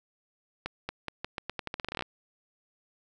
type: accelerating click train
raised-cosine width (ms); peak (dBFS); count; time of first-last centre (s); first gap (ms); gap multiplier
0.3; -17; 18; 0.66-2.023; 230; 0.84
effects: none